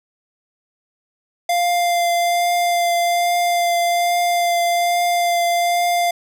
square tone with vibrato, 696 Hz, F5, 6 cents flat, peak -16 dBFS, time 1.49-6.11 s, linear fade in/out 5 ms, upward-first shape triangle, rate 1.2 Hz, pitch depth 14 cents each way, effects none

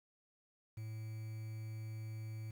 triangle tone with quantisation, 110 Hz, A2, in tune, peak -40 dBFS, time 0.77-2.51 s, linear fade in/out 5 ms, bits 10, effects none

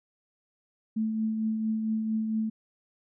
sine tone with tremolo, 219.6 Hz, A3, 3 cents flat, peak -24 dBFS, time 0.96-2.5 s, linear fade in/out 10 ms, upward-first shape triangle, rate 4.4 Hz, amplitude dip 40%, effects none

